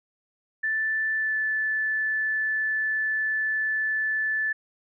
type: tone with pitch glide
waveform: sine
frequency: 1760 to 1745.8 Hz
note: A6 to A6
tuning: 0 to -14 cents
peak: -23 dBFS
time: 0.63-4.53 s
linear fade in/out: 10 ms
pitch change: -14 cents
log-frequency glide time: 1.16-1.35 s
effects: none